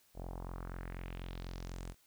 sawtooth tone with low-pass filter sweep, 44.07 Hz, F1, 16 cents sharp, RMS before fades -44 dBFS, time 0.14-1.95 s, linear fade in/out 50 ms, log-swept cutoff 640 to 9400 Hz, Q 2.4, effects white hiss -69 dBFS RMS until 2.06 s

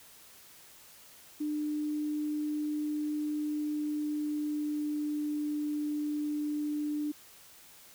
sine tone with pitch glide, 300 to 297.6 Hz, D4 to D4, +37 to +23 cents, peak -30 dBFS, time 1.4-7.12 s, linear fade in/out 10 ms, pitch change -14 cents, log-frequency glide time 3.36-5.49 s, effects white hiss -55 dBFS RMS until 7.94 s

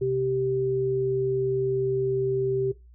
sine tone pair together, 130.81 / 389.6 Hz, C3 / G4, 0 / -11 cents, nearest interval octave + perfect fifth, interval 1889 cents, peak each -30 / -23 dBFS, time 0.01-2.72 s, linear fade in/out 10 ms, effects noise-tail reverb RT60 0.2 s tail -17 dB re dry + added 60 Hz sine -48 dBFS peak until 2.94 s

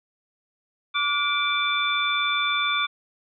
sine tone cluster, 1160 / 1433 / 2338 / 3521 Hz, D6 / F6 / D7 / A7, -22 / +44 / -8 / 0 cents, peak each -26 / -29 / -26 / -26 dBFS, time 0.94-2.87 s, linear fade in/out 20 ms, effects none

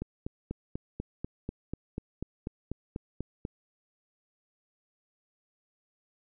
click train, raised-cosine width 3 ms, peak -21 dBFS, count 15, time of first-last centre 0.02-3.451 s, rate 4.08 Hz, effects none

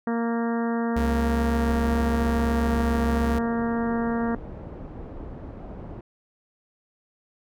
harmonic tone, 232.2 Hz, A#3, 7 cents flat, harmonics 1 / 2 / 3 / 4 / 5 / 6 / 7 / 8, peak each -24 / -30 / -34 / -36 / -38 / -40 / -41 / -42 dBFS, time 0.07-4.35 s, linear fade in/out 2 ms
45% pulse tone, 68.3 Hz, C#2, 25 cents flat, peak -24 dBFS, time 0.96-3.39 s, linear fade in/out 5 ms
pink low-pass noise, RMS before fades -38 dBFS, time 1.67-6.01 s, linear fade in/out 5 ms, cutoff 630 Hz, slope 12 dB/octave
effects none

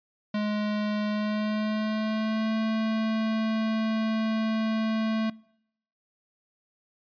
square tone with pitch glide, 210 to 220.7 Hz, G#3 to A3, +19 to +5 cents, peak -26 dBFS, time 0.34-5.3 s, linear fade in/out 5 ms, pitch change +86 cents, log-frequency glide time 1.09-2.55 s, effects noise-tail reverb RT60 0.7 s tail -23 dB re dry + resampled to 11025 Hz

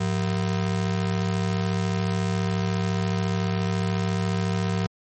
square ring-modulated tone, 141.9 Hz, C#3, 41 cents sharp, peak -20 dBFS, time 0-4.87 s, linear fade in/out 10 ms, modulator 37.1 Hz, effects MP3 32 kbps

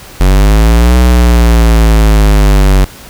square linear two-way sweep, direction up then down, 45.25 to 62 to 47.19 Hz, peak -4 dBFS, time 0.2-2.85 s, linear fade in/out 10 ms, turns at 0.97 s, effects pink hiss -32 dBFS RMS until 3.09 s

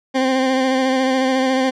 20% pulse tone with vibrato, 261.6 Hz, C4, in tune, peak -10 dBFS, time 0.14-1.71 s, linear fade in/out 20 ms, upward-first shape sine, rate 14 Hz, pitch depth 28 cents each way, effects low-pass 5000 Hz 12 dB/octave

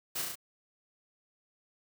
white noise with echo, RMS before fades -35 dBFS, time 0.15-0.22 s, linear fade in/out 10 ms, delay 34 ms, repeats 4, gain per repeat -2 dB, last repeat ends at 0.356 s, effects none

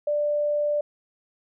sine tone, 590 Hz, D5, 8 cents sharp, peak -21 dBFS, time 0.07-0.81 s, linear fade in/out 5 ms, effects none

